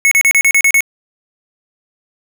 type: tone bursts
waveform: square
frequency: 2200 Hz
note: C#7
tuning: 14 cents flat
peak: -8 dBFS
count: 8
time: 0.05-0.806 s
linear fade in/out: 0 ms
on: 63 ms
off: 36 ms
effects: none